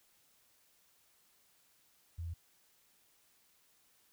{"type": "tone", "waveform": "sine", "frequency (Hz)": 84.1, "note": "E2", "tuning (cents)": 35, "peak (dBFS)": -38, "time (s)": [2.18, 2.34], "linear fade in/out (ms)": 10, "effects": ["white hiss -70 dBFS RMS until 4.12 s"]}